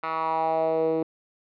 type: tone with band-pass filter sweep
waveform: 10% pulse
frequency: 161.1 Hz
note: E3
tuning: 39 cents flat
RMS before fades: -25 dBFS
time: 0.03-1.03 s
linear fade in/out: 5 ms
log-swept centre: 1400 to 380 Hz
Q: 3.7
effects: resampled to 11025 Hz